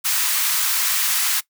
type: high-pass noise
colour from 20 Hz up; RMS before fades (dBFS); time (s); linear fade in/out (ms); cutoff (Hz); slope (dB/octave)
white; -20; 0.04-1.41; 20; 1000; 24
effects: noise-tail reverb RT60 0.1 s tail -19 dB re dry